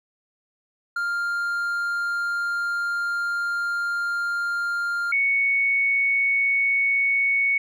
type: tone pair in turn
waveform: triangle / sine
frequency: 1399 / 2221 Hz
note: F6 / C#7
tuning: +3 / +3 cents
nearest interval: minor sixth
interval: 800 cents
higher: second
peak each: -21 / -18 dBFS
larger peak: second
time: 0.96-5.12 / 5.12-7.58 s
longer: first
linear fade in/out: 5 ms
effects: none